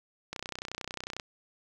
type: click train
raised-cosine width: 0.2 ms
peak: -19 dBFS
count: 28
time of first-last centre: 0.33-1.198 s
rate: 31.1 Hz
effects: 10-bit